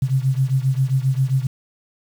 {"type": "beating tone pair", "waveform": "sine", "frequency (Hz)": [130, 137.5], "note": ["C3", "C#3"], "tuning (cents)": [-11, -14], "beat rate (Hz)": 7.5, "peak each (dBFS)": [-18, -20], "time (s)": [0.02, 1.47], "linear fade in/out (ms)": 5, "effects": ["7-bit"]}